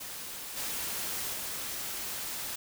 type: noise with level steps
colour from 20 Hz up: white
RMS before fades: -41 / -35 / -37 dBFS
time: 0-2.56 s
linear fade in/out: 10 ms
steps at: 0.56 / 1.32 s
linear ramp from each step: 20 ms
effects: none